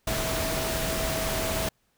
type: tone in noise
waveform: sine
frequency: 649 Hz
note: E5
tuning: 27 cents flat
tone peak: -32 dBFS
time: 0.07-1.69 s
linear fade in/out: 5 ms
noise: pink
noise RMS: -29 dBFS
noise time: 0.07-1.69 s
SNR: -6 dB
effects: pink hiss -70 dBFS RMS until 1.97 s